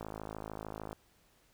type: click train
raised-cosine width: 1 ms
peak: -27 dBFS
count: 50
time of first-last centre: 0.01-0.929 s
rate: 53.3 Hz
effects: pink hiss -68 dBFS RMS until 1.53 s